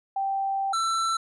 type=tone pair in turn; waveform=sine / square; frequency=782 / 1336.2 Hz; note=G5 / E6; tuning=-4 / +23 cents; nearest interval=major sixth; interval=927 cents; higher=second; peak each=-24 dBFS; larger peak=neither; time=0.16-0.73 / 0.73-1.17 s; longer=first; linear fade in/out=5 ms; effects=resampled to 22050 Hz